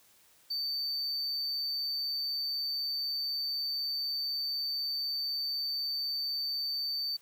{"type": "tone", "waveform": "triangle", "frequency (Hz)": 4572, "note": "D8", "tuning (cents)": -47, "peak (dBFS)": -30, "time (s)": [0.5, 7.17], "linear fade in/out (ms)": 10, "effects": ["white hiss -63 dBFS RMS until 7.21 s"]}